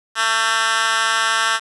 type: tone with high-pass filter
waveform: 10% pulse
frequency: 224.2 Hz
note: A3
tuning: 33 cents sharp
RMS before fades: -18 dBFS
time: 0.15-1.6 s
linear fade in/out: 50 ms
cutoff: 1600 Hz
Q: 1.9
effects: resampled to 24000 Hz + 7-bit